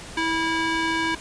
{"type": "tone with band-pass filter", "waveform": "square", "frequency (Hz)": 326.1, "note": "E4", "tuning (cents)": -19, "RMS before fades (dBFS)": -24, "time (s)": [0.17, 1.15], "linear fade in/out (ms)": 5, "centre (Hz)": 1900, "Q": 0.88, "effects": ["pink hiss -39 dBFS RMS until 1.2 s", "resampled to 22050 Hz"]}